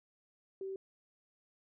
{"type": "tone", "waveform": "sine", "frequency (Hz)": 385.3, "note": "G4", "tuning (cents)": -30, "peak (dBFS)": -38, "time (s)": [0.61, 0.76], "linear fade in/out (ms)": 2, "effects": []}